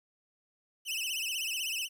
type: tone with vibrato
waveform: sawtooth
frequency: 2804 Hz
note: F7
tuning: 6 cents sharp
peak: -29 dBFS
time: 0.85-1.89 s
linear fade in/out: 50 ms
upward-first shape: sine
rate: 16 Hz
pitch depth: 160 cents each way
effects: 11-bit